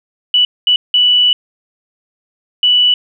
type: tone bursts at uneven times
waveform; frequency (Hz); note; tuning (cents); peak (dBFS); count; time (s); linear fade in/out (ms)
sine; 2960; F#7; 0; -7; 4; 0.34-0.45 / 0.67-0.76 / 0.94-1.33 / 2.63-2.94; 2
effects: none